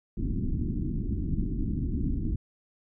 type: low-pass noise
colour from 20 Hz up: pink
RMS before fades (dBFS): -29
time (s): 0.17-2.36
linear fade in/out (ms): 5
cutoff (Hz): 320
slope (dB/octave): 48
effects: none